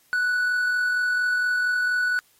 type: tone with amplitude modulation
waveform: triangle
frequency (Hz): 1480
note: F#6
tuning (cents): 0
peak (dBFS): -17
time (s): 0.13-2.19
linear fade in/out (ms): 0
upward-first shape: sine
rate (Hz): 44.3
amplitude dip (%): 25
effects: white hiss -60 dBFS RMS until 2.39 s + MP3 64 kbps